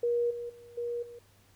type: tone with level steps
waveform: sine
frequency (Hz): 476.3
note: A#4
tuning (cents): +37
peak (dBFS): -25 / -35 / -49 / -31 / -44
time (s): 0.03-1.19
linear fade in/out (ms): 5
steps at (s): 0.3 / 0.49 / 0.77 / 1.02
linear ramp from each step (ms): 10
effects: added 99 Hz sine -64 dBFS peak until 1.55 s + pink hiss -64 dBFS RMS until 1.55 s